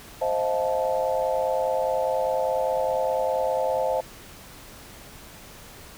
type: chord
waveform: sine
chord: F dominant seventh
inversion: second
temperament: just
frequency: 523.8 / 628.6 / 698.5 / 873.1 Hz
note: C5 / Eb5 / F5 / A5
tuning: +2 / +18 / 0 / -14 cents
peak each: -25 / -27 / -30 / -29 dBFS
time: 0.21-4.01 s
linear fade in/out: 10 ms
effects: pink hiss -45 dBFS RMS until 5.97 s